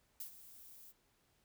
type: noise with ADSR envelope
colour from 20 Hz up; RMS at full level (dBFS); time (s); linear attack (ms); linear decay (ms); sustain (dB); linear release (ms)
violet; -44; 0.2-0.93; 3; 96; -13; 34
effects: pink hiss -75 dBFS RMS until 1.44 s